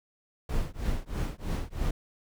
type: noise with tremolo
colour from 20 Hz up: brown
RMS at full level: -27 dBFS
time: 0.49-1.91 s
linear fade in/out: 5 ms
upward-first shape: triangle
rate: 3.1 Hz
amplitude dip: 100%
effects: none